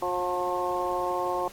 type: harmonic tone with a mistuned harmonic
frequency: 179.4 Hz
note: F3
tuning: 47 cents sharp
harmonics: 2 / 3 / 4 / 5 / 6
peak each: -32 / -32 / -32 / -32 / -32 dBFS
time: 0.02-1.48 s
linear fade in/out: 2 ms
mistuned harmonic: 5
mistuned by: -15 cents
effects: pink hiss -48 dBFS RMS until 1.52 s + AAC 64 kbps